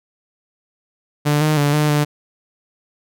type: tone with pitch steps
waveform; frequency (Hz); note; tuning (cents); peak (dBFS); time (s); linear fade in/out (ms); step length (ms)
sawtooth; 147.7 / 153.5 / 144.8 / 150.6 / 147.9; D3 / D#3 / D3 / D3 / D3; +10 / -23 / -24 / +44 / +13; -10; 1.25-2.05; 20; 160
effects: none